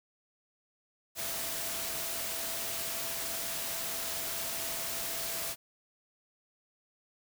sine tone in noise, 666 Hz, E5, 18 cents sharp, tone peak -47 dBFS, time 1.15-5.56 s, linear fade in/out 50 ms, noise white, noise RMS -36 dBFS, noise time 1.15-5.56 s, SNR -14 dB, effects none

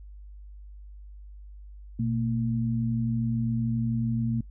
sine tone pair together, 120.65 / 227.9 Hz, B2 / A#3, -40 / -39 cents, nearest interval major seventh, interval 1101 cents, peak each -27 dBFS, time 1.99-4.41 s, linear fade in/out 5 ms, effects noise-tail reverb RT60 0.1 s tail -23 dB re dry + added 50 Hz sine -42 dBFS peak until 4.5 s

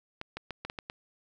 clicks, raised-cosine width 0.3 ms, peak -21 dBFS, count 7, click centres 0.214 / 0.37 / 0.507 / 0.65 / 0.699 / 0.788 / 0.899 s, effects none

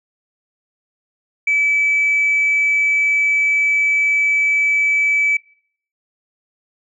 sine tone, 2301 Hz, D7, 36 cents flat, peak -12 dBFS, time 1.47-5.37 s, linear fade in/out 5 ms, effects noise-tail reverb RT60 0.6 s tail -24 dB re dry + tanh soft clip ceiling -9 dBFS

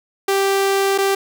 sawtooth tone with dropouts, 392 Hz, G4, in tune, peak -11 dBFS, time 0.28-1.15 s, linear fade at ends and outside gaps 5 ms, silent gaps 0.979-0.984 s, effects none

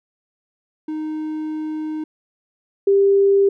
triangle / sine tone pair in turn, 310 / 396 Hz, D#4 / G4, -6 / +18 cents, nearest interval major third, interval 424 cents, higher second, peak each -21 / -11 dBFS, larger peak second, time 0.88-2.04 / 2.87-3.49 s, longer first, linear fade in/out 5 ms, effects none

